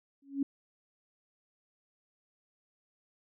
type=tone with exponential growth; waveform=sine; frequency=277.2 Hz; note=C#4; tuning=in tune; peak=-24 dBFS; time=0.22-0.43 s; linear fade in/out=5 ms; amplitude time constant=44 ms; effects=none